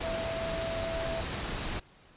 sine tone in noise, 659.3 Hz, E5, in tune, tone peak -33 dBFS, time 0.03-1.21 s, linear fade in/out 10 ms, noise pink, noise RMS -35 dBFS, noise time 0-1.8 s, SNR -1 dB, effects pink hiss -58 dBFS RMS until 2.16 s + resampled to 8000 Hz

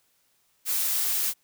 blue noise, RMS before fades -26 dBFS, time 0.65-1.34 s, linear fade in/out 50 ms, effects white hiss -68 dBFS RMS until 1.43 s

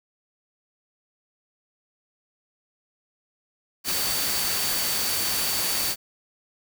sine tone in noise, 4545 Hz, C#8, 42 cents sharp, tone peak -31 dBFS, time 3.84-5.96 s, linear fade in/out 50 ms, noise white, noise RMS -26 dBFS, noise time 3.84-5.96 s, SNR -8 dB, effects none

